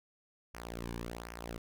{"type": "tone with flanger", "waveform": "sawtooth", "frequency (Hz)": 58.27, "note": "A#1", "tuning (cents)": 0, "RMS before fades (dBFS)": -43, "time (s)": [0.54, 1.58], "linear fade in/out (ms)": 5, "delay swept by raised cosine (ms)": [0.25, 1.55], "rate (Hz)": 1.3, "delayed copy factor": -0.75, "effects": []}